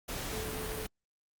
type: tone in noise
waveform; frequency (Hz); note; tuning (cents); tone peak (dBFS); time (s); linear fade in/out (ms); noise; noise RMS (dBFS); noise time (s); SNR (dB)
sine; 435.4; A4; -18; -40; 0.32-0.86; 10; pink; -38; 0.08-0.87; -5
effects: Opus 48 kbps